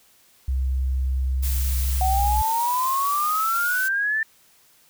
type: tone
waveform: sine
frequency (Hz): 65.41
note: C2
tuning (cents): 0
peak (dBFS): -20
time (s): 0.48-2.42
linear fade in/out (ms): 5
type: noise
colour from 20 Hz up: blue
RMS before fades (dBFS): -31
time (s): 1.42-3.89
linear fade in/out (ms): 20
type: exponential sweep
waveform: sine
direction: up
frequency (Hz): 740 to 1790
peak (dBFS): -20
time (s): 2.01-4.23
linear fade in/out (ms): 2
effects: white hiss -57 dBFS RMS until 4.89 s